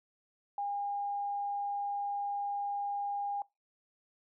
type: tone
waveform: sine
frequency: 810 Hz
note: G#5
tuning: 43 cents flat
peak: -32 dBFS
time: 0.58-3.42 s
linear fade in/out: 2 ms
effects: noise-tail reverb RT60 0.2 s tail -22 dB re dry